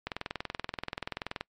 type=click train; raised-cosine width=0.3 ms; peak=-17 dBFS; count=29; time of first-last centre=0.07-1.41 s; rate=20.9 Hz; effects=noise-tail reverb RT60 0.1 s tail -25 dB re dry + MP3 64 kbps